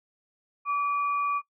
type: tone pair together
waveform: sine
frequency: 1150.5 / 2434 Hz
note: D6 / D#7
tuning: -36 / -39 cents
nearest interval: octave + minor second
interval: 1297 cents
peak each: -24 / -36 dBFS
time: 0.65-1.42 s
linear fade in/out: 50 ms
effects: noise-tail reverb RT60 0.1 s tail -23 dB re dry